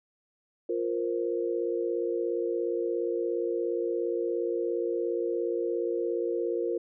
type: chord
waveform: sine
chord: F suspended fourth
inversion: none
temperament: equal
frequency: 349.2 / 466.2 / 523.3 Hz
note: F4 / Bb4 / C5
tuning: 0 / 0 / 0 cents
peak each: -30 / -30 / -35 dBFS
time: 0.69-6.78 s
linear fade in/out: 5 ms
effects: none